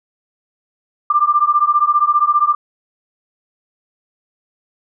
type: beating tone pair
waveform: sine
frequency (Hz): 1182 / 1197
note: D6 / D6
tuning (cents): +11 / +33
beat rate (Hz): 15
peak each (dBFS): -14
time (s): 1.1-2.55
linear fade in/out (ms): 5
effects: none